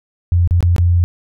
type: tone with dropouts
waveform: sine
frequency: 87.2 Hz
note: F2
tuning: 2 cents flat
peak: -9 dBFS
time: 0.32-1.04 s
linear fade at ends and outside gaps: 0 ms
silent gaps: 0.475-0.509 / 0.606-0.627 / 0.763-0.782 s
effects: none